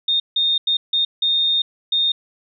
sine tone bursts at uneven times, 3668 Hz, A#7, 29 cents flat, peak -15 dBFS, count 6, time 0.08-0.2 / 0.36-0.58 / 0.67-0.77 / 0.93-1.05 / 1.22-1.62 / 1.92-2.12 s, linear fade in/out 5 ms, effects none

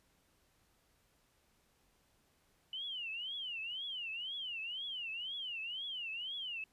sine tone with vibrato, 2960 Hz, F#7, in tune, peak -39 dBFS, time 2.73-6.64 s, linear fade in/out 2 ms, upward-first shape triangle, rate 2 Hz, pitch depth 250 cents each way, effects pink hiss -73 dBFS RMS until 6.72 s + resampled to 32000 Hz

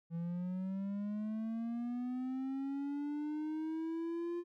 triangle linear sweep, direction up, 165.3 to 349.2 Hz, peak -34 dBFS, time 0.1-4.44 s, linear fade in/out 50 ms, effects none

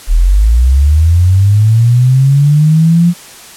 sine linear sweep, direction up, 36.71 to 175.6 Hz, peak -4 dBFS, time 0.07-3.14 s, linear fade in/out 50 ms, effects white hiss -33 dBFS RMS until 3.56 s + low-pass 11000 Hz 12 dB/octave

